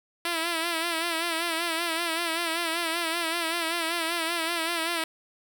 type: tone with vibrato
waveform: 5% pulse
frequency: 333.7 Hz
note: E4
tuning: 21 cents sharp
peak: -15 dBFS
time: 0.25-5.04 s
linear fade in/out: 2 ms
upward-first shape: sine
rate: 5.2 Hz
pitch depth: 66 cents each way
effects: none